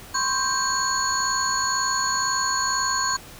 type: tone cluster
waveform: sine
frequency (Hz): 1024 / 1086 / 1577 / 4367 / 6780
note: C6 / C#6 / G6 / C#8 / G#8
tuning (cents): -38 / -36 / +10 / -27 / +35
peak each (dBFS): -27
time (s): 0.14-3.17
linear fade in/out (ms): 10
effects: tanh soft clip ceiling -11 dBFS + pink hiss -43 dBFS RMS until 3.39 s